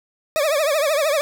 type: tone with vibrato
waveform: 40% pulse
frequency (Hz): 598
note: D5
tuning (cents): +31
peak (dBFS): -16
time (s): 0.36-1.21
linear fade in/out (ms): 0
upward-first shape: triangle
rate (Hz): 13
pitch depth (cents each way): 170
effects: none